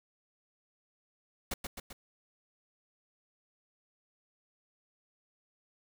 pink noise with echo, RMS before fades -35 dBFS, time 1.51-1.54 s, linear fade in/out 5 ms, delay 130 ms, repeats 3, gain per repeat -4 dB, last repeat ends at 1.93 s, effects none

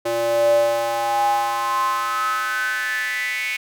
square tone with high-pass filter sweep, 116.54 Hz, A#2, in tune, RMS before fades -21 dBFS, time 0.05-3.57 s, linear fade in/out 10 ms, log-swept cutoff 470 to 2300 Hz, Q 8.5, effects none

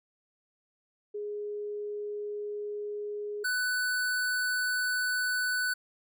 sine / square tone pair in turn, 415.3 / 1494.1 Hz, G#4 / F#6, 0 / +16 cents, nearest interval octave + minor seventh, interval 2216 cents, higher second, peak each -33 / -28 dBFS, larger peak second, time 1.14-3.44 / 3.44-5.74 s, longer neither, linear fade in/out 10 ms, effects none

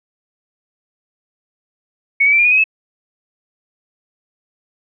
sine tone with pitch steps, 2220 / 2278 / 2338 / 2400 / 2463 / 2528 / 2595 Hz, C#7 / C#7 / D7 / D7 / D#7 / D#7 / E7, +2 / +47 / -8 / +37 / -18 / +27 / -28 cents, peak -9 dBFS, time 2.2-2.641 s, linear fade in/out 10 ms, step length 63 ms, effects none

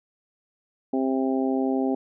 harmonic tone, 132.3 Hz, C3, 20 cents sharp, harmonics 2 / 3 / 4 / 5 / 6, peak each -23 / -28 / -33 / -33 / -33 dBFS, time 0.93-1.95 s, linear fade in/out 5 ms, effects none

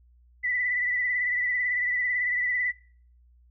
sine tone with vibrato, 1975.5 Hz, B6, in tune, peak -24 dBFS, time 0.43-2.72 s, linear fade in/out 20 ms, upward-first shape triangle, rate 18 Hz, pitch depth 47 cents each way, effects noise-tail reverb RT60 0.5 s tail -22 dB re dry + added 60 Hz sine -55 dBFS peak until 3.5 s

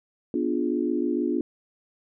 sine chord, B diminished seventh, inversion none, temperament equal, 246.9 / 293.7 / 349.2 / 415.3 Hz, B3 / D4 / F4 / Ab4, 0 / 0 / 0 / 0 cents, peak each -28 / -27 / -27 / -33 dBFS, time 0.34-1.41 s, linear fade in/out 2 ms, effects none

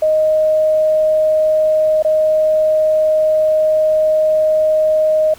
sine tone with dropouts, 622.3 Hz, D#5, in tune, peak -10 dBFS, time 0.02-5.34 s, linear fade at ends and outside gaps 5 ms, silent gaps 2.025-2.047 s, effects pink hiss -42 dBFS RMS until 5.38 s

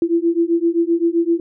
sine beating tone pair, 333.3 / 341 Hz, E4 / F4, +19 / -41 cents, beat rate 7.7 Hz, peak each -17 dBFS, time 0.02-1.4 s, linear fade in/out 2 ms, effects none

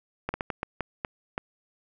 slowing click train, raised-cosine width 0.5 ms, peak -14 dBFS, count 8, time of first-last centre 0.29-1.379 s, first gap 50 ms, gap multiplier 1.37, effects none

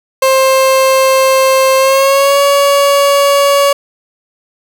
30% pulse tone with pitch glide, 529 to 563.7 Hz, C5 to C#5, +19 to +29 cents, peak -4 dBFS, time 0.22-3.73 s, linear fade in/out 5 ms, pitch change +110 cents, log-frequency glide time 1.77-2.39 s, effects none

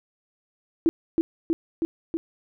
sine tone with echo, 329.6 Hz, E4, in tune, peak -15 dBFS, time 0.86-0.89 s, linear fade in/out 0 ms, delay 320 ms, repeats 4, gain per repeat -2 dB, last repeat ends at 2.17 s, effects none

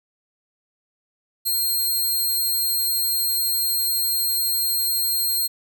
5% pulse tone, 4202 Hz, C8, 7 cents sharp, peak -13 dBFS, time 1.45-5.48 s, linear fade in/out 20 ms, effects none

